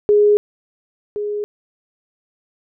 sine tone pair in turn, 415.3 / 415.3 Hz, G#4 / G#4, 0 / 0 cents, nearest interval unison, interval 0 cents, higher neither, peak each -9 / -20 dBFS, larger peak first, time 0.09-0.37 / 1.16-1.44 s, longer neither, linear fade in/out 0 ms, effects none

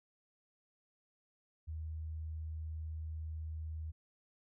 sine tone, 79 Hz, D#2, 27 cents sharp, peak -39 dBFS, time 1.67-3.92 s, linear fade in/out 20 ms, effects none

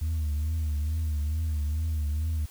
sine tone with vibrato, 77 Hz, D#2, 17 cents flat, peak -23 dBFS, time 0.01-2.46 s, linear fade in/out 10 ms, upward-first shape triangle, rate 2.3 Hz, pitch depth 100 cents each way, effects tanh soft clip ceiling -24 dBFS + white hiss -52 dBFS RMS until 2.5 s

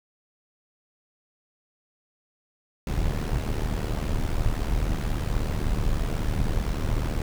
brown noise with amplitude modulation, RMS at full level -22 dBFS, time 2.87-7.22 s, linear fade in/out 2 ms, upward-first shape sine, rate 76.2 Hz, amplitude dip 75%, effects none

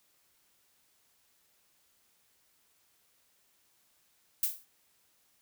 violet noise with exponential decay, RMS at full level -25 dBFS, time 4.43-4.65 s, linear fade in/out 2 ms, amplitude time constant 46 ms, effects white hiss -70 dBFS RMS until 5.41 s

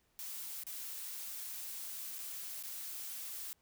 blue noise with dropouts, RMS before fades -44 dBFS, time 0.19-3.53 s, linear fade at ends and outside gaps 0 ms, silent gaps 0.635-0.667 / 2.184-2.189 / 2.627-2.636 s, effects pink hiss -75 dBFS RMS until 3.61 s

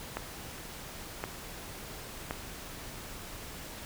click train, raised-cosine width 0.5 ms, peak -18 dBFS, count 3, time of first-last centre 0.17-2.309 s, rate 0.935 Hz, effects pink hiss -44 dBFS RMS until 3.85 s

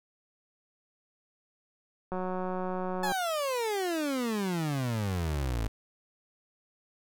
click train, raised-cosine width 1 ms, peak -21 dBFS, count 185, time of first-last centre 2.12-3.12 s, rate 184 Hz
30% pulse exponential sweep, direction down, 870 to 51.91 Hz, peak -26 dBFS, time 3.03-5.68 s, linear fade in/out 5 ms
effects none

